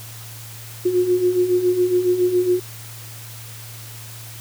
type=beating tone pair; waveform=sine; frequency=355 / 362.2 Hz; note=F4 / F#4; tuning=+28 / -37 cents; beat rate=7.2 Hz; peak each=-22 / -16 dBFS; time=0.85-2.6 s; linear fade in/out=10 ms; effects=added 113 Hz sine -37 dBFS peak until 4.4 s + white hiss -39 dBFS RMS until 4.4 s